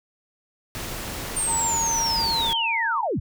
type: noise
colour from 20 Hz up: pink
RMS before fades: -32 dBFS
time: 0.75-2.53 s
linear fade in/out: 0 ms
type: linear sweep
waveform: sine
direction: down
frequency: 8870 to 49 Hz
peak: -22 dBFS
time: 1.36-3.2 s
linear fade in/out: 10 ms
type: tone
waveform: sine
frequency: 915 Hz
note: A#5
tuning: 32 cents flat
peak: -26 dBFS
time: 1.46-3.08 s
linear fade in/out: 50 ms
effects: none